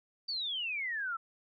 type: exponential sweep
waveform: sine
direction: down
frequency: 4674 to 1307 Hz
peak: -33 dBFS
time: 0.28-1.17 s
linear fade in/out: 10 ms
effects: none